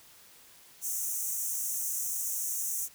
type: high-pass noise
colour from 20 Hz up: pink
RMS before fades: -33 dBFS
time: 0.81-2.89 s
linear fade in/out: 50 ms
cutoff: 5900 Hz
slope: 96 dB/octave
effects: white hiss -56 dBFS RMS until 2.94 s